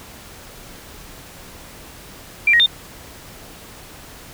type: tone with pitch steps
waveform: sine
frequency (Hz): 2364 / 1885 / 3624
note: D7 / A#6 / A#7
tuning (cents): +11 / +19 / -50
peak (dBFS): -10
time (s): 2.47-2.662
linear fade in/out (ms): 5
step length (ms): 64
effects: pink hiss -40 dBFS RMS until 4.33 s